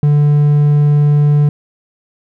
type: tone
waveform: triangle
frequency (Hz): 146.83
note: D3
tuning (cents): 0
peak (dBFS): -5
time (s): 0.03-1.49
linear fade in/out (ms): 2
effects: none